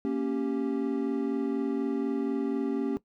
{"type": "chord", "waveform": "triangle", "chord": "G diminished", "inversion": "first", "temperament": "equal", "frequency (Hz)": [233.1, 277.2, 392], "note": ["Bb3", "Db4", "G4"], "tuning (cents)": [0, 0, 0], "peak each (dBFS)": [-30, -27, -31], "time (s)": [0.05, 2.97], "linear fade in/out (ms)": 0, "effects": ["noise-tail reverb RT60 0.1 s tail -18 dB re dry"]}